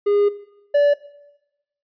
triangle tone pair in turn, 408.8 / 578.1 Hz, G#4 / D5, -27 / -27 cents, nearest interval tritone, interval 600 cents, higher second, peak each -13 / -10 dBFS, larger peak second, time 0.06-0.29 / 0.74-0.94 s, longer first, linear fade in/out 10 ms, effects noise-tail reverb RT60 0.9 s tail -17 dB re dry + resampled to 11025 Hz

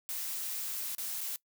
blue noise with dropouts, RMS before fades -37 dBFS, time 0.09-1.36 s, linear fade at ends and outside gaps 0 ms, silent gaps 0.95-0.982 / 1.208-1.212 s, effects noise-tail reverb RT60 0.1 s tail -21 dB re dry

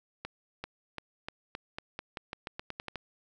accelerating click train, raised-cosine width 0.3 ms, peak -21 dBFS, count 15, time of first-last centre 0.25-2.957 s, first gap 390 ms, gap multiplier 0.88, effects none

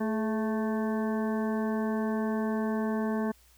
harmonic tone with a mistuned harmonic, 220 Hz, A3, in tune, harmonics 1 / 2 / 3 / 4 / 5 / 7 / 8, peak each -28 / -34 / -38 / -40 / -42 / -45 / -46 dBFS, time 0-3.32 s, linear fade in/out 10 ms, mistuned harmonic 2, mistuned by -49 cents, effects added 60 Hz sine -61 dBFS peak until 3.57 s + white hiss -62 dBFS RMS until 3.57 s

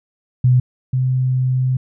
sine tone pair in turn, 125.9 / 128.69 Hz, B2 / C3, +34 / -28 cents, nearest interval unison, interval 38 cents, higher second, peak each -9 / -14 dBFS, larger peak first, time 0.44-0.6 / 0.93-1.77 s, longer second, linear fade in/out 5 ms, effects none

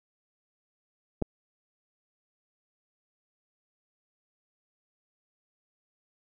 clicks, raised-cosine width 2 ms, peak -27 / -13 dBFS, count 2, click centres 1.218 / 1.223 s, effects none

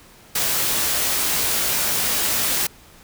white noise with comb filter, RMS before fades -21 dBFS, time 0.35-2.67 s, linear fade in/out 5 ms, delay 18 ms, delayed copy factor +0.5, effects pink hiss -48 dBFS RMS until 3.03 s

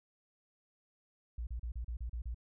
sine tone bursts, 58.4 Hz, A#1, 4 cents sharp, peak -36 dBFS, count 8, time 1.38-2.345 s, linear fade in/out 5 ms, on 90 ms, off 35 ms, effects none

